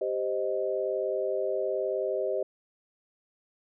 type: chord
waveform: sine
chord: C minor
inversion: second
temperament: equal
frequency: 392 / 523.3 / 622.3 Hz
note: G4 / C5 / Eb5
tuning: 0 / 0 / 0 cents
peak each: -31 dBFS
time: 0.01-2.43 s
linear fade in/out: 5 ms
effects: none